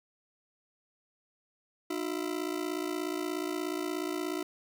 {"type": "ring-modulated tone", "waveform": "40% pulse", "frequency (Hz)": 333.8, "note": "E4", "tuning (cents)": 22, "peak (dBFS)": -28, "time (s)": [1.9, 4.43], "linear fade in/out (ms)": 5, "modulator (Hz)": 28.4, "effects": []}